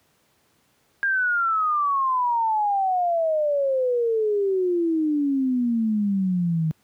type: exponential sweep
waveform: sine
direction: down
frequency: 1618 to 155.56 Hz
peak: -19 dBFS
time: 1.03-6.71 s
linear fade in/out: 0 ms
effects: pink hiss -64 dBFS RMS until 6.83 s + high-pass 100 Hz 12 dB/octave